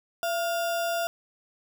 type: tone with sample-and-hold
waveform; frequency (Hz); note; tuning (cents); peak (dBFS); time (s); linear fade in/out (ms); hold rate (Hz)
sine; 678; E5; +49; -25; 0.23-1.07; 0; 2100
effects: none